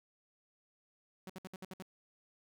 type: tone bursts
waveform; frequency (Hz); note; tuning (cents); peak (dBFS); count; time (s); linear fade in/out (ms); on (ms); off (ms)
sawtooth; 187.3; F#3; +21; -40; 7; 1.27-1.824; 2; 26; 62
effects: none